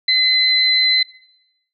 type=tone pair together; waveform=sine; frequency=2042 / 4053 Hz; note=C7 / B7; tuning=-43 / +44 cents; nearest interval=octave; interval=1187 cents; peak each=-18 / -13 dBFS; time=0.08-1.03 s; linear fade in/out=5 ms; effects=noise-tail reverb RT60 0.9 s tail -22 dB re dry